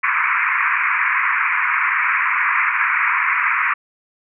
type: band-pass noise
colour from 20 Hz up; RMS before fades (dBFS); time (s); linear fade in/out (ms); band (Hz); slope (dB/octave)
white; -18; 0.03-3.74; 10; 980 to 2400; 96
effects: none